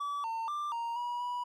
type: tone with pitch steps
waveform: triangle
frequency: 1149 / 905 / 1184 / 932 / 966 / 977 Hz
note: D6 / A5 / D6 / A#5 / B5 / B5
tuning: -38 / +48 / +14 / -1 / -39 / -19 cents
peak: -31 dBFS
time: 0-1.44 s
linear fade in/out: 10 ms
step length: 240 ms
effects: none